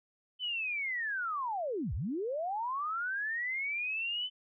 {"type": "linear two-way sweep", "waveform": "sine", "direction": "down then up", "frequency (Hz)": [3053, 50.8, 3053], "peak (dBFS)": -32, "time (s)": [0.39, 4.3], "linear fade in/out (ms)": 50, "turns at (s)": 1.94, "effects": []}